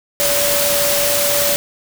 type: tone in noise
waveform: sine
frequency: 575 Hz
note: D5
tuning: 37 cents flat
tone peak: -19 dBFS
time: 0.2-1.56 s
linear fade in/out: 0 ms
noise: white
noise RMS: -17 dBFS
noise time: 0.2-1.56 s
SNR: -5 dB
effects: none